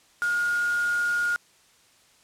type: tone in noise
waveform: sine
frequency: 1426 Hz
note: F6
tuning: 36 cents sharp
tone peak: -22 dBFS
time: 0.22-1.36 s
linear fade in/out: 0 ms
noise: white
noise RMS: -39 dBFS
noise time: 0.22-1.36 s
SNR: +14 dB
effects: white hiss -59 dBFS RMS until 2.23 s + low-pass 9000 Hz 12 dB/octave